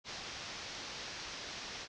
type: low-pass noise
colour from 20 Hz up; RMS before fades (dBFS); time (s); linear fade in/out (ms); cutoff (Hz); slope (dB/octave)
white; -45; 0.04-1.88; 50; 6000; 48
effects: none